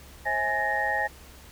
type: tone cluster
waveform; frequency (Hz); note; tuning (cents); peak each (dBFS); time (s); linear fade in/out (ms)
sine; 533 / 642 / 832 / 1724 / 1858; C5 / E5 / G#5 / A6 / A#6; +32 / -46 / +3 / -36 / -6; -35 / -34 / -28 / -35 / -27; 0.25-1.08; 20
effects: added 68 Hz sine -50 dBFS peak until 1.51 s + pink hiss -50 dBFS RMS until 1.51 s